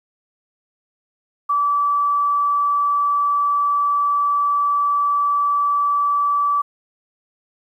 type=tone; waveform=sine; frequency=1155 Hz; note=D6; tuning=29 cents flat; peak=-15 dBFS; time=1.49-6.62 s; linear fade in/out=10 ms; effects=9-bit